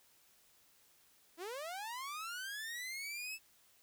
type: linear sweep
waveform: sawtooth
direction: up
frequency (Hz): 313.8 to 2642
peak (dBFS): -38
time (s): 1.37-3.39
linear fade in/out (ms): 50
effects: white hiss -68 dBFS RMS until 3.82 s

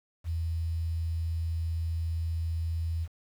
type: tone with quantisation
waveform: sine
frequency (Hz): 82.41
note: E2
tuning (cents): 0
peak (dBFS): -28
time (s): 0.24-3.08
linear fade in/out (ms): 50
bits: 9
effects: none

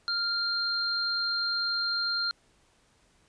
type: tone pair together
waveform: sine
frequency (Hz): 1396.9 / 4186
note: F6 / C8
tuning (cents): 0 / 0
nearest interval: octave + perfect fifth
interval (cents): 1900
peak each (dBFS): -31 / -28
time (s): 0.08-2.31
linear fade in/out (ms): 0
effects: pink hiss -65 dBFS RMS until 3.28 s + resampled to 22050 Hz

